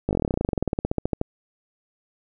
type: slowing click train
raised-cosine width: 2 ms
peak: -9 dBFS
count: 27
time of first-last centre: 0.09-1.214 s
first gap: 19 ms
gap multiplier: 1.06
effects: none